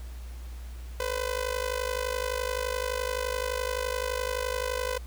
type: tone with amplitude modulation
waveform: sawtooth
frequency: 504 Hz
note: B4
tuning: 35 cents sharp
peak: -21 dBFS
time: 1-4.98 s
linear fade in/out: 2 ms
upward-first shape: sine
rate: 51.7 Hz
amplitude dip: 90%
effects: added 60 Hz sine -37 dBFS peak until 5.06 s + pink hiss -53 dBFS RMS until 5.06 s